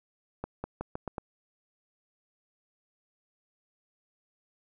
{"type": "accelerating click train", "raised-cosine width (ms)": 1, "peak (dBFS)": -20, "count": 6, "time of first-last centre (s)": [0.44, 1.182], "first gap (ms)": 200, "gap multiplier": 0.85, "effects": []}